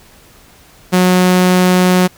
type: tone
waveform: sawtooth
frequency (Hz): 182.3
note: F#3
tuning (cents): -25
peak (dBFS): -4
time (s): 0.92-2.08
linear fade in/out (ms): 20
effects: pink hiss -44 dBFS RMS until 2.17 s